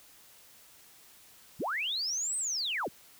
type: linear two-way sweep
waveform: sine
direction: up then down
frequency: 66.1 to 8372 to 66.1 Hz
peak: -30 dBFS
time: 1.59-2.89 s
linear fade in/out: 20 ms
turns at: 2.37 s
effects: white hiss -57 dBFS RMS until 3.19 s